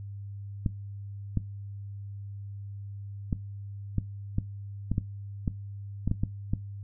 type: clicks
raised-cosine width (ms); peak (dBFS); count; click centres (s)
5; -14; 12; 0.662 / 1.373 / 3.328 / 3.983 / 4.384 / 4.916 / 4.981 / 5.478 / 6.076 / 6.114 / 6.235 / 6.535
effects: noise-tail reverb RT60 0.2 s tail -18 dB re dry + added 100 Hz sine -37 dBFS peak until 6.83 s